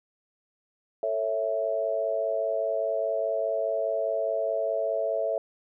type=chord; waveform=sine; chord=A major; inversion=none; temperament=equal with one note detuned; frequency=444.9 / 554.4 / 659.3 Hz; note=A4 / C#5 / E5; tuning=+19 / 0 / 0 cents; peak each=-32 / -30 / -27 dBFS; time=1.03-5.38 s; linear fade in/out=2 ms; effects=none